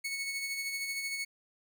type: tone with tremolo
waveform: sawtooth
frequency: 2209 Hz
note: C#7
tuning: 7 cents flat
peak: -29 dBFS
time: 0.04-1.25 s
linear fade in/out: 10 ms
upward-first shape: sine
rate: 13 Hz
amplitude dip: 40%
effects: none